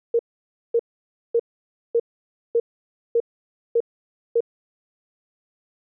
sine tone bursts, 466.2 Hz, A#4, in tune, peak -15 dBFS, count 8, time 0.14-4.406 s, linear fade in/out 5 ms, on 52 ms, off 550 ms, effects none

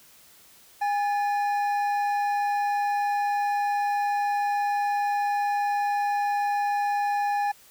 triangle tone pair together, 816.5 / 1730 Hz, G#5 / A6, -30 / -30 cents, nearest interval octave + minor second, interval 1300 cents, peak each -21 / -33 dBFS, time 0.81-7.52 s, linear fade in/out 10 ms, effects white hiss -54 dBFS RMS until 7.7 s

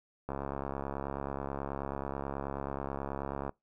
click train, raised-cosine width 1 ms, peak -22 dBFS, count 223, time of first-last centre 0.29-3.493 s, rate 69.3 Hz, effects noise-tail reverb RT60 0.2 s tail -24 dB re dry

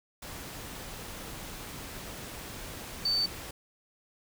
sine tone in noise, 4554 Hz, C#8, 46 cents sharp, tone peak -25 dBFS, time 3.05-3.26 s, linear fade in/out 5 ms, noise pink, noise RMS -42 dBFS, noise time 0.22-3.51 s, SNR +14 dB, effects none

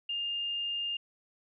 sine tone, 2814 Hz, F7, 12 cents sharp, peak -31 dBFS, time 0.09-0.97 s, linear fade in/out 5 ms, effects none

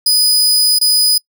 sawtooth tone with dropouts, 4978 Hz, D#8, in tune, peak -6 dBFS, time 0.06-1.18 s, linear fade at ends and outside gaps 5 ms, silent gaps 0.788-0.812 s, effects noise-tail reverb RT60 0.1 s tail -26 dB re dry

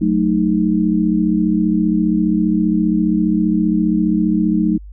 sine chord, D# diminished, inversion first, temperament equal, 185 / 220 / 311.1 Hz, F#3 / A3 / D#4, 0 / 0 / 0 cents, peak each -17 dBFS, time 0.01-4.78 s, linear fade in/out 10 ms, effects added 50 Hz sine -32 dBFS peak until 4.92 s

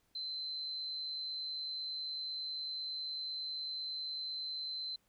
sine tone with amplitude modulation, 4074 Hz, C8, 47 cents flat, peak -36 dBFS, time 0.15-4.96 s, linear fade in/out 5 ms, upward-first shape sine, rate 150 Hz, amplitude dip 40%, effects pink hiss -75 dBFS RMS until 5.08 s

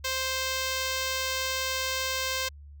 5% pulse tone, 523.3 Hz, C5, in tune, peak -16 dBFS, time 0.04-2.49 s, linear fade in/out 10 ms, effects added 72 Hz sine -44 dBFS peak until 2.8 s

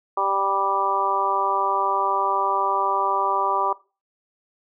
harmonic tone, 196 Hz, G3, in tune, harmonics 2 / 3 / 4 / 5 / 6, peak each -30 / -30 / -26 / -24 / -24 dBFS, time 0.17-3.73 s, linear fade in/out 5 ms, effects noise-tail reverb RT60 0.3 s tail -19 dB re dry

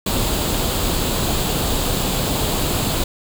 pink noise with comb filter, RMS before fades -20 dBFS, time 0.06-3.04 s, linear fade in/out 5 ms, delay 0.26 ms, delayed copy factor +0.5, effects none

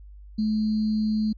sine tone with sample-and-hold, 215.6 Hz, A3, 35 cents flat, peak -21 dBFS, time 0.38-1.33 s, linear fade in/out 10 ms, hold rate 4410 Hz, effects added 50 Hz sine -42 dBFS peak until 1.37 s + resampled to 11025 Hz

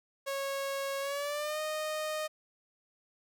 sawtooth tone with pitch glide, 550 to 617.4 Hz, C#5 to D#5, -14 to -14 cents, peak -29 dBFS, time 0.26-2.28 s, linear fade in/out 20 ms, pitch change +200 cents, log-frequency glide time 1-1.6 s, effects none

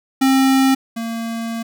square tone pair in turn, 266.6 / 228.8 Hz, C4 / A#3, +33 / -32 cents, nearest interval minor third, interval 265 cents, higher first, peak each -12 / -23 dBFS, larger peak first, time 0.21-0.75 / 0.96-1.63 s, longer second, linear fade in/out 10 ms, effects none

